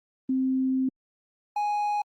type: tone pair in turn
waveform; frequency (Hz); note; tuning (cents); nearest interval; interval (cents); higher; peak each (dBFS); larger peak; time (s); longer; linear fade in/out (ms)
sine / triangle; 261.6 / 830.5; C4 / G#5; 0 / 0; octave + minor sixth; 2000; second; -22; neither; 0.29-0.89 / 1.56-2.02; first; 5
effects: Opus 24 kbps